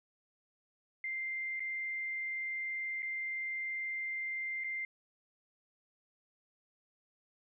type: tone with dropouts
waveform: sine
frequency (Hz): 2093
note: C7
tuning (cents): 0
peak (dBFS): -35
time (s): 1.04-4.85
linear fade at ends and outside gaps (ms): 2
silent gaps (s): 1.596-1.603 / 3.022-3.028 / 4.638-4.643
effects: none